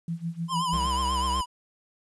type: tone with tremolo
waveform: sine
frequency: 167.4 Hz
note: E3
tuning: 27 cents sharp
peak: -26 dBFS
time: 0.08-0.86 s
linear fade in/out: 2 ms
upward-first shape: sine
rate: 6.5 Hz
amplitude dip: 90%
type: tone with vibrato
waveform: square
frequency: 1013 Hz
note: B5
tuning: 44 cents sharp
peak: -26 dBFS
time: 0.48-1.46 s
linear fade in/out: 50 ms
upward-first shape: triangle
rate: 8.1 Hz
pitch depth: 94 cents each way
type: tone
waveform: square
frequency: 65.41 Hz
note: C2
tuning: in tune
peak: -30 dBFS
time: 0.73-1.41 s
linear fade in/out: 0 ms
effects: resampled to 24000 Hz + 10-bit

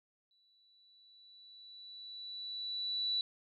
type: tone with exponential growth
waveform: sine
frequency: 3951 Hz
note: B7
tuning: in tune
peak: -30 dBFS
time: 0.31-3.21 s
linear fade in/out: 1 ms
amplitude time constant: 630 ms
effects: none

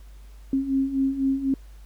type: beating tone pair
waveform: sine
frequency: 267.2 / 271.2 Hz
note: C4 / C#4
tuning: +36 / -38 cents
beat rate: 4 Hz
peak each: -27 / -22 dBFS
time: 0.53-1.54 s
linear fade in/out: 2 ms
effects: added 50 Hz sine -42 dBFS peak until 1.85 s + pink hiss -59 dBFS RMS until 1.85 s

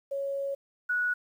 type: tone pair in turn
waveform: sine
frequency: 554 / 1466.2 Hz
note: C#5 / F#6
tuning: -1 / -16 cents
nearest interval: octave + perfect fourth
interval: 1685 cents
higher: second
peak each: -29 / -25 dBFS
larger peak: second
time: 0.11-0.55 / 0.89-1.14 s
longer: first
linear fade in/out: 10 ms
effects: 10-bit

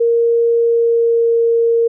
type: tone with pitch glide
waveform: sine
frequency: 466.2 to 463 Hz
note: A#4 to A#4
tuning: 0 to -12 cents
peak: -10 dBFS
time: 0-1.88 s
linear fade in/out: 10 ms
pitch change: -12 cents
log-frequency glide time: 0.53-1.37 s
effects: none

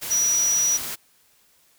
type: tone in noise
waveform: sine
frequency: 5830 Hz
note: F#8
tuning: 26 cents flat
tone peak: -18 dBFS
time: 0.1-0.78 s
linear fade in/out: 20 ms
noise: white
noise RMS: -31 dBFS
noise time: 0.01-0.96 s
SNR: +10 dB
effects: white hiss -60 dBFS RMS until 1.78 s

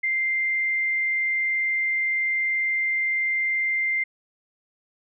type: tone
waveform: sine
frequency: 2093 Hz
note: C7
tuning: in tune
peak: -21 dBFS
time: 0.03-4.04 s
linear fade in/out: 10 ms
effects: none

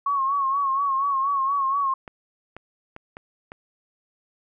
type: tone with vibrato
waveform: sine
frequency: 1100 Hz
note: C#6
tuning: 14 cents flat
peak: -20 dBFS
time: 0.06-1.94 s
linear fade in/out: 5 ms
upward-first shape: sine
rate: 4.2 Hz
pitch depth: 60 cents each way
type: clicks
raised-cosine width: 0.5 ms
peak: -23 dBFS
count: 5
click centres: 2.078 / 2.566 / 2.964 / 3.169 / 3.519 s
effects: none

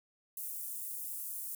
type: high-pass noise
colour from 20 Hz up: pink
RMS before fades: -41 dBFS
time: 0.37-1.55 s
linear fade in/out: 2 ms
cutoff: 9900 Hz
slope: 24 dB/octave
effects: none

